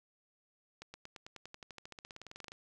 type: accelerating click train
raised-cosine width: 0.2 ms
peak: -30 dBFS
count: 25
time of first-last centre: 0.82-2.519 s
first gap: 120 ms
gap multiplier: 0.95
effects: none